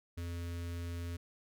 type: tone with notch filter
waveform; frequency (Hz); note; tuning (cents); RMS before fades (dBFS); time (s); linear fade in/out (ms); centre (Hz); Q
square; 85.8; F2; -30; -40; 0.17-1.17; 10; 810; 1.2
effects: none